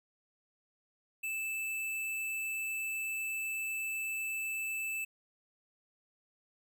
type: tone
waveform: square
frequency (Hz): 2634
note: E7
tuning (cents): -2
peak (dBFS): -35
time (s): 1.23-5.05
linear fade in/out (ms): 10
effects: none